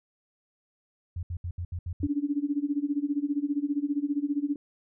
sine tone bursts, 87.31 Hz, F2, in tune, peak -30 dBFS, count 7, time 1.16-2.07 s, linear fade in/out 5 ms, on 70 ms, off 70 ms
sine tone with tremolo, 288.3 Hz, D4, 32 cents flat, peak -22 dBFS, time 2.03-4.56 s, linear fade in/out 2 ms, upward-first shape sine, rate 15 Hz, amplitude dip 90%
effects none

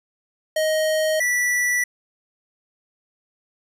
square tone pair in turn, 626 / 1961.2 Hz, D#5 / B6, +10 / -13 cents, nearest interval octave + minor sixth, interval 1977 cents, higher second, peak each -19 dBFS, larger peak neither, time 0.56-1.2 / 1.2-1.84 s, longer neither, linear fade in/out 5 ms, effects resampled to 32000 Hz

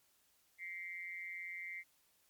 sine tone with amplitude modulation, 2093 Hz, C7, in tune, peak -39 dBFS, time 0.58-1.84 s, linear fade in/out 50 ms, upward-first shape sine, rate 178 Hz, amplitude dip 80%, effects white hiss -73 dBFS RMS until 2.29 s + MP3 96 kbps

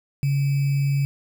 sine tone with sample-and-hold, 139.6 Hz, C#3, 13 cents sharp, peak -18 dBFS, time 0.23-1.05 s, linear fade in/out 0 ms, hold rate 2450 Hz, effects none

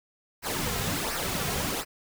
pink noise with flanger, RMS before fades -30 dBFS, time 0.42-1.85 s, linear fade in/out 50 ms, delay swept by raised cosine 0.28 to 3.48 ms, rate 1.4 Hz, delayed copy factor -0.65, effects none

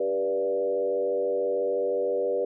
sine tone with frequency modulation, 487.5 Hz, B4, 23 cents flat, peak -23 dBFS, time 0-2.45 s, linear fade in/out 5 ms, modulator 93.9 Hz, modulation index 1.1, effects none

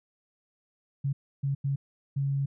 sine tone bursts at uneven times, 138.59 Hz, C#3, in tune, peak -25 dBFS, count 4, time 1.04-1.13 / 1.43-1.55 / 1.64-1.76 / 2.16-2.46 s, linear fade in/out 10 ms, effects none

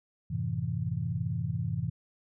sine chord, F# half-diminished seventh, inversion none, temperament equal, 92.5 / 110 / 130.81 / 164.81 Hz, F#2 / A2 / C3 / E3, 0 / 0 / 0 / 0 cents, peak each -37 / -34 / -34 / -34 dBFS, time 0.3-1.9 s, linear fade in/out 10 ms, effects none

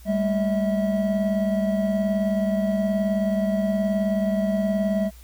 triangle tone cluster, 199.1 / 218 / 647 Hz, G3 / A3 / E5, +27 / -16 / -32 cents, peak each -20 / -28 / -23 dBFS, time 0.05-5.11 s, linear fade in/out 50 ms, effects added 60 Hz sine -43 dBFS peak until 5.23 s + white hiss -53 dBFS RMS until 5.23 s

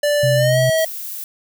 square tone with pitch glide, 586 to 642.7 Hz, D5 to E5, -4 to -44 cents, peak -15 dBFS, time 0.03-0.85 s, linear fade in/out 5 ms, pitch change +160 cents, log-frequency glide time 0.35-0.59 s
sine tone, 128.8 Hz, C3, 27 cents flat, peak -16 dBFS, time 0.23-0.7 s, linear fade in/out 5 ms
violet noise, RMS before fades -29 dBFS, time 0.78-1.24 s, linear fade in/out 0 ms
effects none

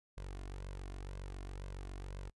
sawtooth tone with flanger, 47.27 Hz, F#1, 38 cents sharp, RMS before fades -45 dBFS, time 0.17-2.3 s, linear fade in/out 10 ms, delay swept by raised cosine 1.9 to 2.86 ms, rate 2 Hz, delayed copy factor +0.55, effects noise-tail reverb RT60 0.1 s tail -26 dB re dry + resampled to 24000 Hz

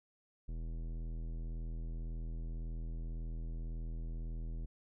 sine tone with tanh clipping, 40.92 Hz, E1, 12 cents flat, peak -40 dBFS, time 0.48-4.66 s, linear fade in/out 10 ms, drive 16 dB, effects none

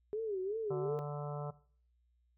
sine tone with vibrato, 408.8 Hz, G#4, 27 cents flat, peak -34 dBFS, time 0.13-0.99 s, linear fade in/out 0 ms, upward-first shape sine, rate 2.7 Hz, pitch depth 170 cents each way
harmonic tone, 146.4 Hz, D3, 5 cents flat, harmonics 1 / 3 / 4 / 5 / 6 / 7 / 8 / 9, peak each -39 / -46 / -45 / -48 / -55 / -52 / -57 / -52 dBFS, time 0.7-1.51 s, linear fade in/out 10 ms
effects noise-tail reverb RT60 0.5 s tail -19 dB re dry + added 60 Hz sine -70 dBFS peak until 2.37 s

